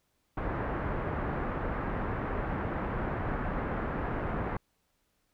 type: low-pass noise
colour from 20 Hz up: pink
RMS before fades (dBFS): -33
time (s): 0.37-4.57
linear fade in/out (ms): 5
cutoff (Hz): 1700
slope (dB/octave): 24
effects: pink hiss -75 dBFS RMS until 5.33 s